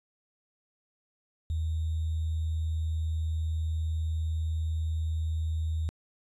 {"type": "tone with sample-and-hold", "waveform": "sine", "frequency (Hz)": 79.9, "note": "D#2", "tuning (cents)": 47, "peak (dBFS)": -27, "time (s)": [1.5, 5.89], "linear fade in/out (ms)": 0, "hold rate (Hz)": 3675, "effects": ["resampled to 24000 Hz"]}